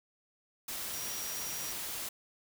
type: tone in noise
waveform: sine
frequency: 5720 Hz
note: F8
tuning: 41 cents sharp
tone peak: -42 dBFS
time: 0.93-1.72 s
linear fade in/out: 5 ms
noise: white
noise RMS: -39 dBFS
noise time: 0.68-2.09 s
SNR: -6 dB
effects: none